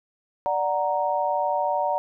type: chord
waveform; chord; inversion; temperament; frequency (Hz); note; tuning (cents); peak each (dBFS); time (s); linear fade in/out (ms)
sine; D augmented; none; equal; 587.3 / 740 / 932.3; D5 / F#5 / A#5; 0 / 0 / 0; -26 / -26 / -25; 0.46-1.98; 0
effects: none